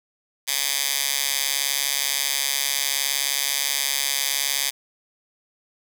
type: tone with high-pass filter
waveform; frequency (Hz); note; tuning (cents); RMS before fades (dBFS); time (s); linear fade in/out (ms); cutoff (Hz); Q
10% pulse; 139.3; C#3; +9; -24; 0.47-4.71; 20; 3600; 0.69
effects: none